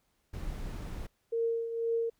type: noise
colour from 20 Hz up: brown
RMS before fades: -38 dBFS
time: 0.33-1.07 s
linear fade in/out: 10 ms
type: tone with tremolo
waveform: sine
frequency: 460.2 Hz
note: A#4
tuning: 22 cents flat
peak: -26 dBFS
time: 1.32-2.1 s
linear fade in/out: 10 ms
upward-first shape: triangle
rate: 2 Hz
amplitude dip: 65%
effects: pink hiss -75 dBFS RMS until 2.19 s